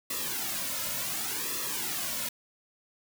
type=noise with flanger; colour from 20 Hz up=white; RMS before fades=-33 dBFS; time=0.1-2.29 s; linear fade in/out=5 ms; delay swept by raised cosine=1.3 to 2.6 ms; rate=0.68 Hz; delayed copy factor=-0.8; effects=none